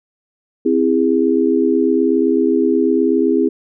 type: chord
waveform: sine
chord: C augmented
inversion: none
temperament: equal with one note detuned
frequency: 261.6 / 329.6 / 408.6 Hz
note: C4 / E4 / G#4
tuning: 0 / 0 / -28 cents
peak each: -16 dBFS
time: 0.65-3.49 s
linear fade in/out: 10 ms
effects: none